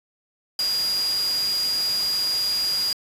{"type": "tone in noise", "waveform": "sine", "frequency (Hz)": 4852, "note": "D#8", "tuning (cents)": -44, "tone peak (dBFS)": -21, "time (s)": [0.59, 2.93], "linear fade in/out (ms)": 2, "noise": "white", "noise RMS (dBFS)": -32, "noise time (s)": [0.59, 2.93], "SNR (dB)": 8, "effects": ["resampled to 32000 Hz"]}